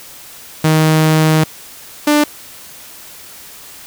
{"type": "tone pair in turn", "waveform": "sawtooth", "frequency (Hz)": [157, 296.4], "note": ["D#3", "D4"], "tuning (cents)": [16, 16], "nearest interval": "major seventh", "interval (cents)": 1100, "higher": "second", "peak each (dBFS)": -5, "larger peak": "neither", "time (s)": [[0.64, 1.44], [2.07, 2.24]], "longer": "first", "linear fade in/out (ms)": 5, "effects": ["white hiss -36 dBFS RMS until 3.86 s"]}